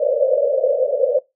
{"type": "band-pass noise", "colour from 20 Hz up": "white", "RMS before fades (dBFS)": -17, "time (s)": [0, 1.19], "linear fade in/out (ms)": 10, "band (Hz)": [490, 590], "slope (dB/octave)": 96, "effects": ["noise-tail reverb RT60 0.2 s tail -21 dB re dry"]}